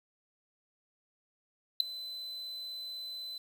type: tone with ADSR envelope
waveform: triangle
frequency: 4028 Hz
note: B7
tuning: 33 cents sharp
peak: -15 dBFS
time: 1.8-3.38 s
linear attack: 4 ms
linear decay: 3 ms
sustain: -23 dB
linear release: 4 ms
effects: 9-bit